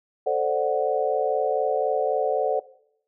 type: chord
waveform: sine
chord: D dominant seventh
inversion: second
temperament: equal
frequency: 440 / 523.3 / 587.3 / 740 Hz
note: A4 / C5 / D5 / F#5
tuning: 0 / 0 / 0 / 0 cents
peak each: -26 dBFS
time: 0.26-2.6 s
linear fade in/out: 10 ms
effects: noise-tail reverb RT60 0.7 s tail -19 dB re dry